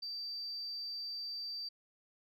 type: tone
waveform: sine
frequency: 4658 Hz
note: D8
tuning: 15 cents flat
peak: -38 dBFS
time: 0.02-1.69 s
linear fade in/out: 10 ms
effects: tanh soft clip ceiling -34 dBFS